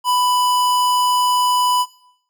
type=tone; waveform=square; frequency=993 Hz; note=B5; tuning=9 cents sharp; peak=-15 dBFS; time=0.04-1.86 s; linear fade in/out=50 ms; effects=noise-tail reverb RT60 0.7 s tail -20 dB re dry